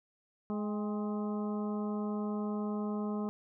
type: harmonic tone with a mistuned harmonic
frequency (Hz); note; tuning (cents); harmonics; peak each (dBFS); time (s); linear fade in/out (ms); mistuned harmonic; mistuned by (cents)
210; G#3; +19; 1 / 2 / 3 / 4 / 5 / 6; -33 / -40 / -46 / -47 / -47 / -50; 0.5-3.29; 0; 4; -53
effects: none